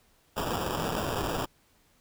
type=noise with sample-and-hold; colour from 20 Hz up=white; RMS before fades=-31 dBFS; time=0.36-1.46 s; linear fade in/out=20 ms; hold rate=2100 Hz; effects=pink hiss -65 dBFS RMS until 2 s